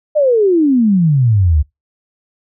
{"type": "exponential sweep", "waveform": "sine", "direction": "down", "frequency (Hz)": [622.3, 69.7], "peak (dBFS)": -8, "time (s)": [0.15, 1.63], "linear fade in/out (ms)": 20, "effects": ["noise-tail reverb RT60 0.2 s tail -26 dB re dry"]}